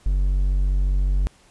triangle tone, 47.3 Hz, F#1, 39 cents sharp, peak -15 dBFS, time 0.06-1.27 s, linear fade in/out 0 ms, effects pink hiss -55 dBFS RMS until 1.5 s + resampled to 24000 Hz

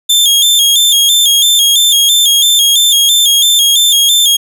sawtooth tone with vibrato, 3412 Hz, G#7, 46 cents sharp, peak -3 dBFS, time 0.09-4.37 s, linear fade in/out 10 ms, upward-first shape square, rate 3 Hz, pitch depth 71 cents each way, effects none

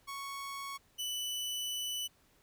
sawtooth tone pair in turn, 1108.7 / 2980 Hz, C#6 / F#7, 0 / +12 cents, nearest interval octave + perfect fourth, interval 1712 cents, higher second, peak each -36 / -32 dBFS, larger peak second, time 0.07-0.78 / 0.98-2.08 s, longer second, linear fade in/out 20 ms, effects pink hiss -68 dBFS RMS until 2.42 s

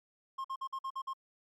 triangle tone bursts, 1068 Hz, C6, 35 cents sharp, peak -33 dBFS, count 7, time 0.38-1.135 s, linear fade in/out 10 ms, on 65 ms, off 50 ms, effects MP3 96 kbps

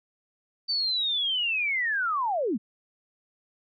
sine linear sweep, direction down, 4612 to 180 Hz, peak -24 dBFS, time 0.68-2.58 s, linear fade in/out 20 ms, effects none

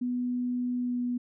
sine tone with pitch glide, 246.9 to 244.9 Hz, B3 to B3, 0 to -14 cents, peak -27 dBFS, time 0.01-1.18 s, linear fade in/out 10 ms, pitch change -14 cents, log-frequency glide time 0.78-1 s, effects none

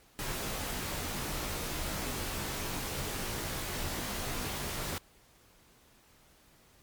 pink noise with comb filter, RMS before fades -36 dBFS, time 0.19-4.98 s, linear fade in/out 0 ms, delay 18 ms, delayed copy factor -0.6, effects pink hiss -62 dBFS RMS until 6.82 s + MP3 96 kbps

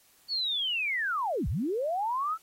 sine linear two-way sweep, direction down then up, 4521 to 47.92 to 1343 Hz, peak -27 dBFS, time 0.28-2.38 s, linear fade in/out 50 ms, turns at 1.48 s, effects white hiss -62 dBFS RMS until 2.42 s + AAC 48 kbps

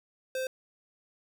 square tone, 520 Hz, C5, 11 cents flat, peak -31 dBFS, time 0.35-0.47 s, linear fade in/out 2 ms, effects none

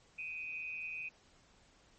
sine tone with amplitude modulation, 2500 Hz, D#7, 8 cents sharp, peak -36 dBFS, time 0.18-1.09 s, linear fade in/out 10 ms, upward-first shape sine, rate 160 Hz, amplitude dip 75%, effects pink hiss -66 dBFS RMS until 1.98 s + MP3 32 kbps

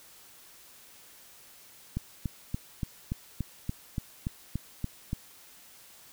click train, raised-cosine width 5 ms, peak -18 dBFS, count 12, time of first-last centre 1.97-5.131 s, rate 3.48 Hz, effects white hiss -54 dBFS RMS until 6.12 s

